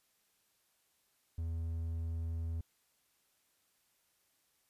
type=tone; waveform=triangle; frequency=82.3 Hz; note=E2; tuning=2 cents flat; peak=-33 dBFS; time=1.38-2.61 s; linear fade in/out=5 ms; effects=white hiss -75 dBFS RMS until 4.69 s + resampled to 32000 Hz